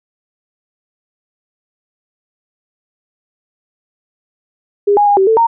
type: tone with pitch steps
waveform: sine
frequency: 406.8 / 825 / 815 / 384.4 / 445.2 / 923 Hz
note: G#4 / G#5 / G#5 / G4 / A4 / A#5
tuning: -36 / -12 / -33 / -34 / +20 / -17 cents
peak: -7 dBFS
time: 4.87-5.47 s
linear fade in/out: 10 ms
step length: 100 ms
effects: none